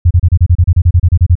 sine tone bursts, 87.31 Hz, F2, in tune, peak -3 dBFS, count 15, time 0.05-1.354 s, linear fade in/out 10 ms, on 58 ms, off 31 ms, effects none

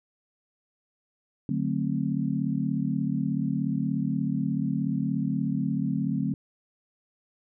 sine chord, D dominant seventh, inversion none, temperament just, 146.83 / 183.54 / 220.2 / 264.3 Hz, D3 / F#3 / A3 / C4, 0 / -14 / +2 / +18 cents, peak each -30 dBFS, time 1.49-6.34 s, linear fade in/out 2 ms, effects none

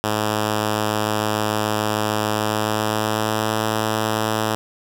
5% pulse tone with pitch glide, 106.8 to 109.17 Hz, G#2 to A2, +49 to -13 cents, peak -8 dBFS, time 0.04-4.55 s, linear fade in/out 0 ms, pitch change +38 cents, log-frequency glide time 2.28-3.57 s, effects none

